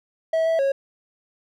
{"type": "tone with pitch steps", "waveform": "triangle", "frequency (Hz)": [648, 654, 548], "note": ["E5", "E5", "C#5"], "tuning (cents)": [-30, -14, -20], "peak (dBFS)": -16, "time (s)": [0.33, 0.72], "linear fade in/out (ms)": 5, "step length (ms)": 130, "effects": []}